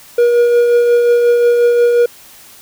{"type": "tone with tremolo", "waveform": "triangle", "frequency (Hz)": 478, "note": "A#4", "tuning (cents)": 43, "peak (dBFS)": -4, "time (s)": [0.18, 2.06], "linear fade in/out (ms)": 5, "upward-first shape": "triangle", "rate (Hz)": 5.6, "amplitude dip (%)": 35, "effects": ["white hiss -40 dBFS RMS until 2.61 s"]}